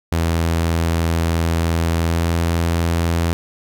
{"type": "tone with pitch glide", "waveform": "sawtooth", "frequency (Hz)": [83, 84.01], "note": ["E2", "E2"], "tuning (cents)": [12, 33], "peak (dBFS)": -12, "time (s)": [0.12, 3.33], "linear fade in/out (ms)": 0, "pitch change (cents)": 21, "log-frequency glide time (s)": [2, 2.29], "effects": []}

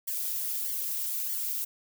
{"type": "noise with flanger", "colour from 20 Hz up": "violet", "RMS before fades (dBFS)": -32, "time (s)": [0.07, 1.65], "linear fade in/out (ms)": 10, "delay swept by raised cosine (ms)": [0.76, 3.56], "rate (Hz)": 1.6, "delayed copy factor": -0.8, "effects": []}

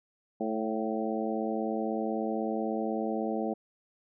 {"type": "harmonic tone with a mistuned harmonic", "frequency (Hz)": 110, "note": "A2", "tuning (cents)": 0, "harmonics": [2, 3, 4, 5, 6, 7], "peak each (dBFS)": [-33, -35, -36, -37, -38, -38], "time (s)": [0.4, 3.54], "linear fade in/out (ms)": 10, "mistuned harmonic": 6, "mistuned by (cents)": 36, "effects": []}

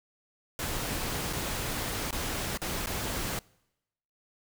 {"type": "noise with dropouts", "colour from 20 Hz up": "pink", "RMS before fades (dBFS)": -33, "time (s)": [0.59, 3.39], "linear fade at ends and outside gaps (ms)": 1, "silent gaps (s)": [[1.328, 1.332], [2.108, 2.127], [2.574, 2.617], [2.86, 2.87]], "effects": ["noise-tail reverb RT60 0.9 s tail -25 dB re dry"]}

